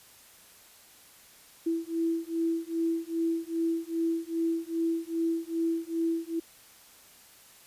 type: beating tone pair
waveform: sine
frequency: 329.6 / 332.1 Hz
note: E4 / E4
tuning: 0 / +13 cents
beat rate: 2.5 Hz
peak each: -30 dBFS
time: 1.66-6.4 s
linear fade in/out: 10 ms
effects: white hiss -55 dBFS RMS until 7.66 s + resampled to 32000 Hz